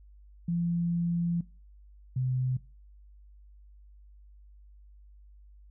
sine tone pair in turn, 171.2 / 128.26 Hz, F3 / C3, -34 / -34 cents, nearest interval perfect fourth, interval 500 cents, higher first, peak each -26 dBFS, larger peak neither, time 0.48-1.41 / 2.16-2.57 s, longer first, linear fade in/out 5 ms, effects noise-tail reverb RT60 0.3 s tail -19 dB re dry + added 50 Hz sine -51 dBFS peak until 5.7 s

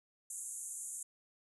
pink band-pass noise, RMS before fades -44 dBFS, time 0.3-1.03 s, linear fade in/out 5 ms, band 6700 to 11000 Hz, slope 96 dB/octave, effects none

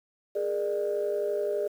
sine tone cluster, 413.3 / 465 / 598 Hz, G#4 / A#4 / D5, -8 / -4 / +31 cents, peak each -28 / -35 / -29 dBFS, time 0.35-1.68 s, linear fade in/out 10 ms, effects tanh soft clip ceiling -19 dBFS + 9-bit

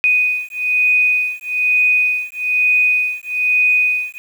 sine beating tone pair, 2489 / 2490.1 Hz, D#7 / D#7, 0 / +1 cents, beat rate 1.1 Hz, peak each -16 dBFS, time 0.04-4.18 s, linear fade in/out 0 ms, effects 7-bit

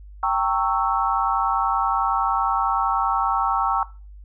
sine chord, G diminished seventh, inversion none, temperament equal with one note detuned, 784 / 914.7 / 1108.7 / 1318.5 Hz, G5 / Bb5 / Db6 / Fb6, 0 / -33 / 0 / 0 cents, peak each -24 dBFS, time 0.23-3.83 s, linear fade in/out 2 ms, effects noise-tail reverb RT60 0.3 s tail -17 dB re dry + added 50 Hz sine -39 dBFS peak until 4.24 s

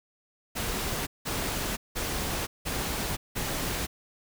pink noise bursts, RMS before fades -31 dBFS, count 5, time 0.55-3.87 s, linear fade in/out 20 ms, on 520 ms, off 180 ms, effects none

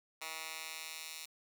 10% pulse tone with high-pass filter sweep, 160 Hz, D#3, 49 cents sharp, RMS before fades -45 dBFS, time 0.21-1.26 s, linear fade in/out 10 ms, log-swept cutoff 1500 to 3500 Hz, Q 0.79, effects none

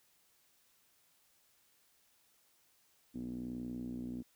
5% pulse tone with low-pass filter, 61.2 Hz, B1, 15 cents flat, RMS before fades -42 dBFS, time 3.14-4.23 s, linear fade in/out 20 ms, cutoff 260 Hz, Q 6.7, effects white hiss -71 dBFS RMS until 4.35 s

